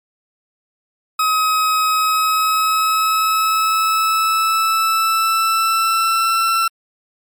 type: tone with pitch glide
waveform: 40% pulse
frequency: 1270 to 1343.2 Hz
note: D#6 to E6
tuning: +35 to +32 cents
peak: -13 dBFS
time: 1.19-6.68 s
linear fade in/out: 5 ms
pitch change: +97 cents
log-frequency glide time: 1.88-6.47 s
effects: MP3 96 kbps